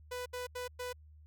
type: tone bursts at uneven times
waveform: sawtooth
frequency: 496.1 Hz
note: B4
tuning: 8 cents sharp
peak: -34 dBFS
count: 4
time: 0.11-0.26 / 0.33-0.47 / 0.55-0.68 / 0.79-0.93 s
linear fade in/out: 10 ms
effects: added 76 Hz sine -54 dBFS peak until 1.26 s